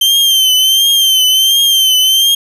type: tone with vibrato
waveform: 40% pulse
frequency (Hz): 3122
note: G7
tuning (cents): -8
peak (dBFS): -6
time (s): 0.01-2.35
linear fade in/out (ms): 5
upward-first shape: triangle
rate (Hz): 1.4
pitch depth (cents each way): 69
effects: none